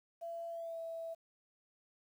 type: tone with pitch glide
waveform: sine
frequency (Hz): 674 to 659.7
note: E5 to E5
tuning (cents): +38 to +1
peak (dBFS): -40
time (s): 0.21-1.15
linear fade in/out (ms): 20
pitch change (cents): -37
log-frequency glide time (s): 0.49-0.79
effects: 11-bit